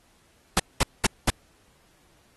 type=noise bursts; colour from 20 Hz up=pink; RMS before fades=-20 dBFS; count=4; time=0.57-1.3 s; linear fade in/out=0 ms; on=25 ms; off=210 ms; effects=pink hiss -62 dBFS RMS until 2.36 s + AAC 32 kbps